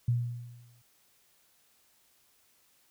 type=tone with exponential decay; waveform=sine; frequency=120 Hz; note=B2; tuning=49 cents flat; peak=-22 dBFS; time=0.08-0.82 s; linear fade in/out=5 ms; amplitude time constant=160 ms; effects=white hiss -67 dBFS RMS until 2.9 s